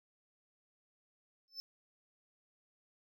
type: tone with exponential growth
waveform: triangle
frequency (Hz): 5274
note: E8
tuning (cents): 0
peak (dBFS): -36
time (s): 1.48-1.6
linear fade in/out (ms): 0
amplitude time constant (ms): 25
effects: none